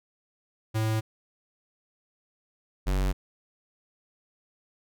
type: tone pair in turn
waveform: square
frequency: 110 / 47.25 Hz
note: A2 / F#1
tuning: 0 / +37 cents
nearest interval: octave + minor third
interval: 1463 cents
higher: first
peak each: -25 / -24 dBFS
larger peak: second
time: 0.74-1.01 / 2.86-3.13 s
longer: neither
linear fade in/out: 20 ms
effects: none